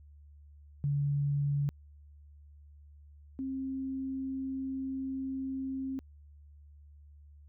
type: tone pair in turn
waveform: sine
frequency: 142.8 / 266.1 Hz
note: D3 / C4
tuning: -48 / +29 cents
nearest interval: major seventh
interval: 1077 cents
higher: second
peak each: -27 / -33 dBFS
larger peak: first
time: 0.84-1.69 / 3.39-5.99 s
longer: second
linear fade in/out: 0 ms
effects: added 73 Hz sine -52 dBFS peak until 7.48 s